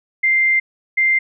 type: tone pair in turn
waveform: sine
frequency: 2093 / 2093 Hz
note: C7 / C7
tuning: 0 / 0 cents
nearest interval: unison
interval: 0 cents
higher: neither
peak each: -12 dBFS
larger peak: neither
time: 0.23-0.6 / 0.97-1.19 s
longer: first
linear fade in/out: 10 ms
effects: none